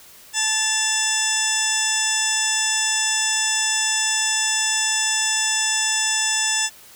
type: harmonic tone with a mistuned harmonic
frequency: 873 Hz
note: A5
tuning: 14 cents flat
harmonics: 1 / 2 / 3 / 4 / 6 / 7 / 8 / 9 / 10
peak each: -31 / -26 / -29 / -27 / -26 / -29 / -27 / -25 / -31 dBFS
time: 0.33-6.7 s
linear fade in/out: 50 ms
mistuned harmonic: 3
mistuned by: +69 cents
effects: white hiss -46 dBFS RMS until 6.95 s